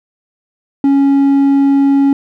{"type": "tone with hard clipping", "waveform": "sine", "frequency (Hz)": 277.2, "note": "C#4", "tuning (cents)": 0, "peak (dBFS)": -8, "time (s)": [0.84, 2.13], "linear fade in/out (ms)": 2, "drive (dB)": 3, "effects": []}